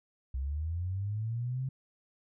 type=linear sweep; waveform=sine; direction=up; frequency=63.2 to 134.2 Hz; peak=-31 dBFS; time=0.34-1.69 s; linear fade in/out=5 ms; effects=none